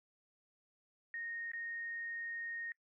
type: tone with dropouts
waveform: sine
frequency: 1856 Hz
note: A#6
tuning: 8 cents flat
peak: -40 dBFS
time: 1.14-2.72 s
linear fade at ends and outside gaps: 1 ms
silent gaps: 1.517-1.534 s
effects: noise-tail reverb RT60 0.1 s tail -23 dB re dry